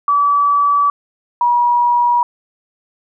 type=tone pair in turn; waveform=sine; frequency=1149 / 962 Hz; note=D6 / B5; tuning=-38 / -46 cents; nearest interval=minor third; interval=308 cents; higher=first; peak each=-10 dBFS; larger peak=neither; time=0.08-0.9 / 1.41-2.23 s; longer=neither; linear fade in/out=2 ms; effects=none